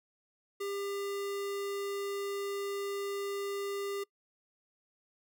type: tone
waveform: square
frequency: 400 Hz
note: G4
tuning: 35 cents sharp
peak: -35 dBFS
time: 0.6-4.04 s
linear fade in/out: 10 ms
effects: noise-tail reverb RT60 0.1 s tail -23 dB re dry